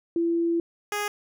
sine / 10% pulse tone pair in turn, 337.1 / 413.8 Hz, E4 / G#4, +39 / -6 cents, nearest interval major third, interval 355 cents, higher second, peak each -21 / -18 dBFS, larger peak second, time 0.16-0.6 / 0.92-1.08 s, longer first, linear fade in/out 2 ms, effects none

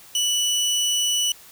25% pulse tone, 2960 Hz, F#7, in tune, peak -16 dBFS, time 0.15-1.32 s, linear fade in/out 2 ms, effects white hiss -47 dBFS RMS until 1.51 s

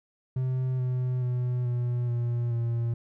triangle tone with pitch steps, 128.9 / 126.47 / 124.08 / 121.74 / 119.44 / 117.18 Hz, C3 / B2 / B2 / B2 / A#2 / A#2, -26 / +42 / +9 / -24 / +43 / +9 cents, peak -23 dBFS, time 0.36-2.94 s, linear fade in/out 5 ms, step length 430 ms, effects none

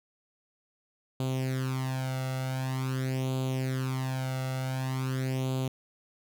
sawtooth tone with flanger, 130.81 Hz, C3, in tune, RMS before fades -31 dBFS, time 1.2-5.68 s, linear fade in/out 2 ms, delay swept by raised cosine 0.27 to 1.47 ms, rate 0.46 Hz, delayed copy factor +0.75, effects none

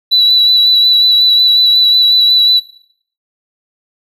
triangle tone with vibrato, 3951 Hz, B7, in tune, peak -3 dBFS, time 0.11-2.6 s, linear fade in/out 20 ms, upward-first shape sine, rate 5.5 Hz, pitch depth 20 cents each way, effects noise-tail reverb RT60 0.6 s tail -20 dB re dry + tanh soft clip ceiling -3 dBFS

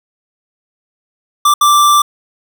square tone bursts at uneven times, 1174.7 Hz, D6, in tune, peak -7 dBFS, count 2, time 1.45-1.54 / 1.61-2.02 s, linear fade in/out 5 ms, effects none

